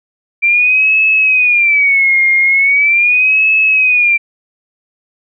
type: tone with vibrato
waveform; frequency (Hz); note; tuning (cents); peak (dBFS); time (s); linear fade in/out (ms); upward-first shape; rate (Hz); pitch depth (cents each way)
sine; 2349; D7; 0; -7; 0.42-4.18; 20; sine; 0.4; 170
effects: none